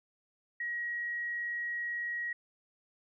sine tone, 1901 Hz, A#6, 33 cents sharp, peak -33 dBFS, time 0.6-2.33 s, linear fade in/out 5 ms, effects none

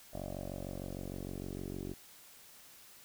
10% pulse tone with low-pass filter sweep, 46.53 Hz, F#1, 10 cents sharp, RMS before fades -42 dBFS, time 0.13-1.94 s, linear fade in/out 10 ms, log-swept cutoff 620 to 390 Hz, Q 5.1, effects white hiss -57 dBFS RMS until 3.04 s

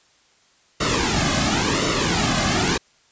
pink noise with flanger, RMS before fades -20 dBFS, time 0.8-2.78 s, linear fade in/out 10 ms, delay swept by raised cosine 1.2 to 2.2 ms, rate 0.94 Hz, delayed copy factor -0.75, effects white hiss -58 dBFS RMS until 3.11 s + resampled to 16000 Hz

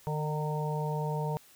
harmonic tone with a mistuned harmonic, 151.6 Hz, D#3, 45 cents flat, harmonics 1 / 3 / 4 / 5 / 6, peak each -31 / -37 / -41 / -43 / -37 dBFS, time 0.07-1.37 s, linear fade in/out 0 ms, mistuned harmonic 6, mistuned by +19 cents, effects white hiss -58 dBFS RMS until 1.55 s

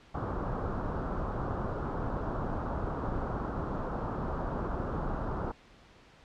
pink low-pass noise, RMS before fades -34 dBFS, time 0.14-5.52 s, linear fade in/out 10 ms, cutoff 1400 Hz, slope 48 dB/octave, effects pink hiss -57 dBFS RMS until 6.24 s + low-pass 4000 Hz 12 dB/octave

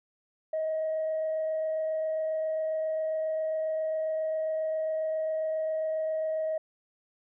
sine tone with frequency modulation, 632 Hz, D#5, 27 cents sharp, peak -26 dBFS, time 0.53-6.58 s, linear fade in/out 5 ms, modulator 27.4 Hz, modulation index 0.21, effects tanh soft clip ceiling -24 dBFS

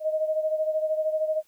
sine beating tone pair, 622.3 / 635.3 Hz, D#5 / D#5, 0 / +36 cents, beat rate 13 Hz, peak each -24 / -30 dBFS, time 0-1.43 s, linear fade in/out 50 ms, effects white hiss -65 dBFS RMS until 1.47 s

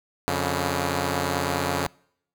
5% pulse tone pair together, 89.14 / 141.5 Hz, F2 / C#3, +36 / +36 cents, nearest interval minor sixth, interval 800 cents, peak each -15 dBFS, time 0.28-1.87 s, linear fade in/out 0 ms, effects noise-tail reverb RT60 0.7 s tail -26 dB re dry

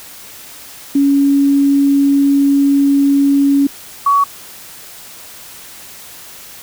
sine tone pair in turn, 279.8 / 1126 Hz, C#4 / C#6, +16 / +27 cents, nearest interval 2 octaves, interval 2411 cents, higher second, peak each -8 dBFS, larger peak neither, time 0.95-3.67 / 4.06-4.24 s, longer first, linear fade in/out 5 ms, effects white hiss -35 dBFS RMS until 6.62 s

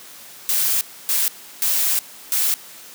blue noise bursts at uneven times, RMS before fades -19 dBFS, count 4, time 0.49-0.81 / 1.09-1.28 / 1.62-1.99 / 2.32-2.54 s, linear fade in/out 0 ms, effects white hiss -41 dBFS RMS until 2.94 s + high-pass 150 Hz 12 dB/octave

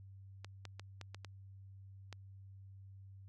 clicks, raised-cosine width 0.2 ms, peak -30 dBFS, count 7, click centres 0.446 / 0.653 / 0.796 / 1.013 / 1.146 / 1.247 / 2.127 s, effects added 97 Hz sine -52 dBFS peak until 3.28 s

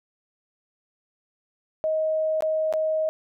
sine tone with dropouts, 629 Hz, D#5, 19 cents sharp, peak -21 dBFS, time 1.84-3.09 s, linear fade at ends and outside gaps 0 ms, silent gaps 2.407-2.423 / 2.726-2.737 s, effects none

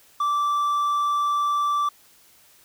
triangle tone, 1167 Hz, D6, 11 cents flat, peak -18 dBFS, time 0.2-1.89 s, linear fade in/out 5 ms, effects white hiss -55 dBFS RMS until 2.64 s

